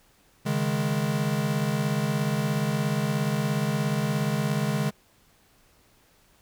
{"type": "chord", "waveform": "square", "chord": "C# suspended second", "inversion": "none", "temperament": "equal", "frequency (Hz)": [138.59, 155.56, 207.7], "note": ["C#3", "D#3", "G#3"], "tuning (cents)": [0, 0, 0], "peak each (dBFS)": -29, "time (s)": [0.45, 4.91], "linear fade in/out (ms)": 20, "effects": ["pink hiss -61 dBFS RMS until 6.41 s"]}